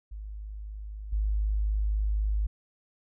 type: tone with level steps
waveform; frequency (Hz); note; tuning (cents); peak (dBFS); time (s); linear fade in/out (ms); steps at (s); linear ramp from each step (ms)
sine; 52; G#1; +3; -36 / -24; 0.11-2.47; 10; 1.12; 10
effects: none